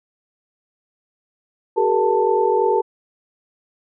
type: tone cluster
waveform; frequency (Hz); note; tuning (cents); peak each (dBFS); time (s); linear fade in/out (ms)
sine; 380.6 / 423.7 / 472.5 / 887; F#4 / G#4 / A#4 / A5; +49 / +35 / +23 / +14; -20; 1.76-2.82; 20
effects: none